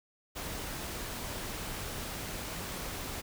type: noise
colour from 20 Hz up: pink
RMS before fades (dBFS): -39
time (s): 0.35-3.22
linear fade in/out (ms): 20
effects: none